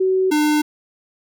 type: tone pair in turn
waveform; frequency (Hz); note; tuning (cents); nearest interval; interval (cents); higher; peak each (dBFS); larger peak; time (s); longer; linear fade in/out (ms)
sine / square; 376.5 / 301.1; F#4 / D4; +30 / +43; major third; 387; first; -14 / -15; first; 0-0.31 / 0.31-0.62; neither; 10
effects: none